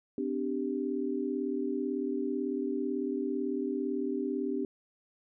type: chord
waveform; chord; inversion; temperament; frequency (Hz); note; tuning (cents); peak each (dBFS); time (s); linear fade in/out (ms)
sine; C suspended second; none; equal with one note detuned; 255.7 / 293.7 / 392; C4 / D4 / G4; -40 / 0 / 0; -34; 0.18-4.65; 2
effects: none

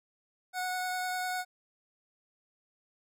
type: tone with vibrato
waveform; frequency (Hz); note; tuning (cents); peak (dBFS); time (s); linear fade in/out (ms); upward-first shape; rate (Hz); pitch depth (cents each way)
25% pulse; 734; F#5; -14; -28; 0.53-1.45; 50; sine; 10; 9
effects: none

